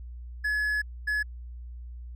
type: tone bursts at uneven times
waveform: triangle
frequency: 1700 Hz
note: G#6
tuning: 40 cents sharp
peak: -23 dBFS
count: 2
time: 0.44-0.82 / 1.07-1.23 s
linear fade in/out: 10 ms
effects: added 60 Hz sine -38 dBFS peak until 2.15 s